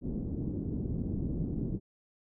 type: low-pass noise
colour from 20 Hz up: white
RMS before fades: -34 dBFS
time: 0.01-1.8 s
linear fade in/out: 50 ms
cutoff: 290 Hz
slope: 24 dB/octave
effects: none